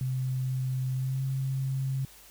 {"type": "tone with pitch glide", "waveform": "sine", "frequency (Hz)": [129.7, 133.5], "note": ["C3", "C3"], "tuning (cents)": [-15, 35], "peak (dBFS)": -27, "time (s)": [0.01, 2.05], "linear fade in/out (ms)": 2, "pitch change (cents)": 50, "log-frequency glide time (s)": [0.95, 1.21], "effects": ["added 50 Hz sine -61 dBFS peak until 2.3 s", "white hiss -53 dBFS RMS until 2.3 s"]}